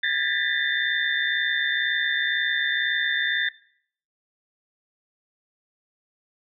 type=tone cluster; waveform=sine; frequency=1630 / 1757 / 1819 / 1968 / 3579 Hz; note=G#6 / A6 / A#6 / B6 / A7; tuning=-33 / -3 / -43 / -7 / +29 cents; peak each=-28 dBFS; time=0.03-3.49 s; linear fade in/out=5 ms; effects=noise-tail reverb RT60 0.6 s tail -20 dB re dry